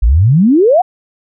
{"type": "exponential sweep", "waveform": "sine", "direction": "up", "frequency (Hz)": [49, 770], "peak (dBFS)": -5, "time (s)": [0.02, 0.82], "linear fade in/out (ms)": 10, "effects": []}